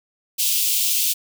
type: high-pass noise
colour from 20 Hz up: white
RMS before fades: -20 dBFS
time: 0.38-1.14 s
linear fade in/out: 20 ms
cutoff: 2600 Hz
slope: 48 dB/octave
effects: none